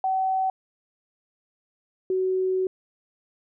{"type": "tone pair in turn", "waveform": "sine", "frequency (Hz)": [760, 374.2], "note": ["F#5", "F#4"], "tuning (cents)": [46, 20], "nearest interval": "octave", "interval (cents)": 1226, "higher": "first", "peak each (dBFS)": -21, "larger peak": "neither", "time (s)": [[0.04, 0.5], [2.1, 2.67]], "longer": "second", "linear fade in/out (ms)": 2, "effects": []}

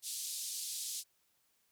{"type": "band-pass noise", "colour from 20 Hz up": "white", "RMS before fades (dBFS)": -41, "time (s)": [0.02, 1.04], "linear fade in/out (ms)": 50, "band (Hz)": [3700, 11000], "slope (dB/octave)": 24, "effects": ["white hiss -75 dBFS RMS until 1.71 s"]}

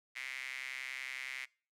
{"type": "tone with high-pass filter", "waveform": "sawtooth", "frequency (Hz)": 130.81, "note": "C3", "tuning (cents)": 0, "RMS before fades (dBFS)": -43, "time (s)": [0.15, 1.46], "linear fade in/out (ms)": 20, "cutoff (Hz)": 2100, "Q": 6.5, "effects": ["noise-tail reverb RT60 0.4 s tail -24 dB re dry", "low-pass 11000 Hz 12 dB/octave"]}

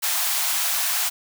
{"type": "high-pass noise", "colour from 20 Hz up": "white", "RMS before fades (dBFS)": -23, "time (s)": [0.02, 1.1], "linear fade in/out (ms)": 20, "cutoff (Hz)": 640, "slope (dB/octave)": 96, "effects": []}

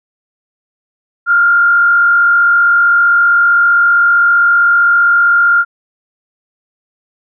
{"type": "tone with frequency modulation", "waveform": "sine", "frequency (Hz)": 1400, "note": "F6", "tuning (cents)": 4, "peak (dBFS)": -6, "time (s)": [1.26, 5.65], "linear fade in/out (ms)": 50, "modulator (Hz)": 44.6, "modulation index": 0.51, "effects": []}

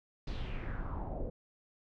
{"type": "noise with low-pass filter sweep", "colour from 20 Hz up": "brown", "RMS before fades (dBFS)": -38, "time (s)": [0.27, 1.3], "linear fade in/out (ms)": 5, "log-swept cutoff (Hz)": [4500, 490], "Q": 3.3, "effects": []}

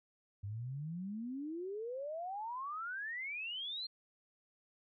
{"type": "exponential sweep", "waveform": "sine", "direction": "up", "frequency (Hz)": [96.8, 4248], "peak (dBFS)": -39, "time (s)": [0.43, 3.87], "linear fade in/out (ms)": 10, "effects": []}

